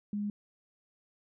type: tone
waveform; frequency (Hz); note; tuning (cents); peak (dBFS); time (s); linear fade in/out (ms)
sine; 206.2; G#3; -12; -31; 0.13-0.3; 2
effects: none